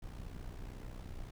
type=noise with amplitude modulation; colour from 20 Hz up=brown; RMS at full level=-42 dBFS; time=0.02-1.31 s; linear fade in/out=10 ms; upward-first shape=sine; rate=61.8 Hz; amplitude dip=70%; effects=none